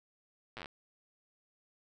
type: slowing click train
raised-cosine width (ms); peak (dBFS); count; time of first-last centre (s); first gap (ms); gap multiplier
0.3; -27; 9; 0.57-0.658; 8; 1.09
effects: none